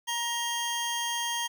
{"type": "tone pair together", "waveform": "25% pulse", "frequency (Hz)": [942, 3216], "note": ["A#5", "G7"], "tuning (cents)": [18, 44], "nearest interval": "octave + major sixth", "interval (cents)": 2126, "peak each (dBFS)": -28, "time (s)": [0.07, 1.48], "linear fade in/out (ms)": 20, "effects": ["10-bit"]}